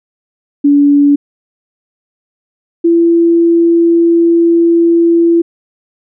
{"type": "tone pair in turn", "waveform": "sine", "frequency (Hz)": [286.4, 337.1], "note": ["D4", "E4"], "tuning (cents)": [-43, 39], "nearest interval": "minor third", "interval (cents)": 282, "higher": "second", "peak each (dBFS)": [-4, -5], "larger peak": "first", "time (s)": [[0.64, 1.16], [2.84, 5.42]], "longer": "second", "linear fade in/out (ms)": 10, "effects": []}